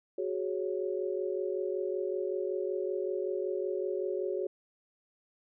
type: chord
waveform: sine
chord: F# suspended second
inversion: none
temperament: equal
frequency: 370 / 415.3 / 554.4 Hz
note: F#4 / G#4 / C#5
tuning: 0 / 0 / 0 cents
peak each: -33 / -35 / -37 dBFS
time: 0.18-4.47 s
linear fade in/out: 5 ms
effects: none